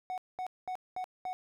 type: tone bursts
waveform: triangle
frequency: 740 Hz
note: F#5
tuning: in tune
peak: -32 dBFS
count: 5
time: 0.1-1.33 s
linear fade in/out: 0 ms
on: 78 ms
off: 210 ms
effects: none